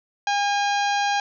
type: harmonic tone with a mistuned harmonic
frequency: 810 Hz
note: G#5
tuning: 43 cents flat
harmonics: 1 / 2 / 3 / 4 / 5 / 6 / 7 / 8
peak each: -21 / -27 / -31 / -33 / -35 / -37 / -38 / -39 dBFS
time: 0.27-1.2 s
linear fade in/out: 2 ms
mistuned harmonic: 3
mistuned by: +27 cents
effects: none

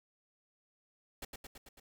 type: noise with echo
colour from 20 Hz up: pink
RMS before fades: -43 dBFS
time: 1.22-1.25 s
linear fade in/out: 5 ms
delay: 110 ms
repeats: 5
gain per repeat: -3 dB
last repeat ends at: 1.8 s
effects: none

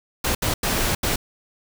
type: noise bursts at uneven times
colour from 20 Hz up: pink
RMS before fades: -22 dBFS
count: 4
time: 0.24-0.35 / 0.42-0.54 / 0.63-0.95 / 1.03-1.16 s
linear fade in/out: 5 ms
effects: none

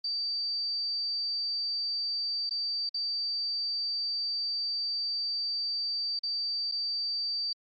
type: tone with dropouts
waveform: sine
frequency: 4640 Hz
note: D8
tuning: 22 cents flat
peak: -29 dBFS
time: 0.04-7.53 s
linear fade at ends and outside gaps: 5 ms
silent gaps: 2.495-2.508 / 2.892-2.942 / 6.191-6.233 / 6.715-6.72 s
effects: Opus 24 kbps

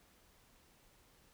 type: silence
effects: pink hiss -67 dBFS RMS until 1.33 s

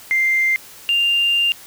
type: tone pair in turn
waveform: sine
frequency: 2093 / 2794 Hz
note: C7 / F7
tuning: 0 / 0 cents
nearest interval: perfect fourth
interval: 500 cents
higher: second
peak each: -13 dBFS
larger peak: neither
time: 0.11-0.56 / 0.89-1.52 s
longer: second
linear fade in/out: 0 ms
effects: tanh soft clip ceiling -9 dBFS + white hiss -41 dBFS RMS until 1.66 s

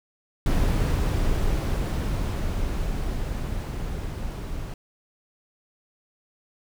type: noise with level ramp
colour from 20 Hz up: brown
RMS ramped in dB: -21 to -32 dBFS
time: 0.46-4.74 s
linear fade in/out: 2 ms
effects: none

